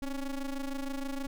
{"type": "ring-modulated tone", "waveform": "square", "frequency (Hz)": 140.2, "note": "C#3", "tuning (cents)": 20, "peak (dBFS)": -31, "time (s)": [0.02, 1.27], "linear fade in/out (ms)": 2, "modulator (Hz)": 127, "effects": []}